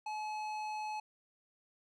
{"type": "tone with tanh clipping", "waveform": "triangle", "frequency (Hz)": 855, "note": "A5", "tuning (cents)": -50, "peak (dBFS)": -39, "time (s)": [0.06, 1], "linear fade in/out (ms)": 5, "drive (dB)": 18, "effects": []}